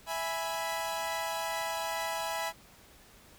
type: chord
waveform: sawtooth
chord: E major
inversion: none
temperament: equal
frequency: 659.3 / 830.6 / 987.8 Hz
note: E5 / G#5 / B5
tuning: 0 / 0 / 0 cents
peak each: -33 dBFS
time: 0.06-2.53 s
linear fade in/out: 50 ms
effects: pink hiss -57 dBFS RMS until 3.38 s